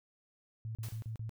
sine tone bursts, 111.4 Hz, A2, 22 cents sharp, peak -37 dBFS, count 5, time 0.65-1.294 s, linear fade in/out 0 ms, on 100 ms, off 36 ms
white noise with exponential decay, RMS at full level -46 dBFS, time 0.83-1.18 s, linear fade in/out 5 ms, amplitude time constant 76 ms
effects none

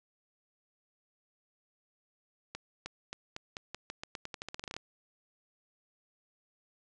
accelerating click train, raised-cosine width 0.2 ms, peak -22 dBFS, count 20, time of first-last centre 2.55-4.765 s, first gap 310 ms, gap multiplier 0.87, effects resampled to 22050 Hz

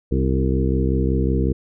harmonic tone with a mistuned harmonic, 65.41 Hz, C2, in tune, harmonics 1 / 2 / 3 / 4 / 5 / 6 / 7, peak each -20 / -23 / -25 / -26 / -27 / -28 / -28 dBFS, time 0.11-1.53 s, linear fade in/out 10 ms, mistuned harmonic 5, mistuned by +27 cents, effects none

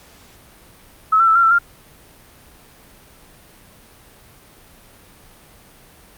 sine tone with pitch steps, 1292 / 1347 / 1317 / 1377 / 1334 / 1395 Hz, E6 / E6 / E6 / F6 / E6 / F6, -35 / +37 / -2 / -25 / +20 / -2 cents, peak -10 dBFS, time 1.12-1.588 s, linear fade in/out 10 ms, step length 78 ms, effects pink hiss -47 dBFS RMS until 6.17 s + Opus 48 kbps

